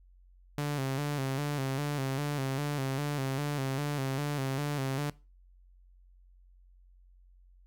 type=tone with vibrato; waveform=sawtooth; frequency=140 Hz; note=C#3; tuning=18 cents sharp; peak=-26 dBFS; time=0.58-5.1 s; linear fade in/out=2 ms; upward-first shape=square; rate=2.5 Hz; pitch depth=74 cents each way; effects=noise-tail reverb RT60 0.3 s tail -21 dB re dry + added 45 Hz sine -56 dBFS peak until 7.66 s